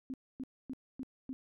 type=tone bursts; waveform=sine; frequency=261.6 Hz; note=C4; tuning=in tune; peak=-37 dBFS; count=5; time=0.1-1.33 s; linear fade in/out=0 ms; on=38 ms; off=260 ms; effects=none